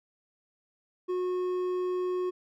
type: tone with hard clipping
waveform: triangle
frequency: 364 Hz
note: F#4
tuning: 28 cents flat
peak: -29 dBFS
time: 1.08-2.31 s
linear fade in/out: 20 ms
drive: 9 dB
effects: none